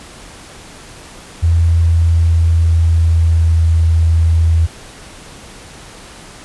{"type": "tone with pitch glide", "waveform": "sine", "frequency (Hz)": [83.6, 82.02], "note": ["E2", "E2"], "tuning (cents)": [25, -8], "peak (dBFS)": -8, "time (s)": [1.42, 4.67], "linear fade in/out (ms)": 20, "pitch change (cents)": -33, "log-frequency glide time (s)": [1.6, 3.63], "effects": ["pink hiss -36 dBFS RMS until 6.44 s", "resampled to 24000 Hz"]}